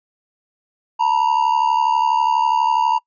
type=ring-modulated tone; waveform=triangle; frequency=932.3 Hz; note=A#5; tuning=in tune; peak=-9 dBFS; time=0.99-2.99 s; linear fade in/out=20 ms; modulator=36.1 Hz; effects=noise-tail reverb RT60 0.1 s tail -25 dB re dry + resampled to 16000 Hz